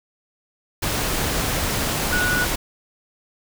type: tone in noise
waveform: sine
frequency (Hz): 1466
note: F#6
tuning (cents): -16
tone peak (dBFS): -20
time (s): 2.12-2.45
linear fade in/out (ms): 10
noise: pink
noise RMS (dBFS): -23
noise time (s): 0.82-2.56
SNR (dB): 0
effects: none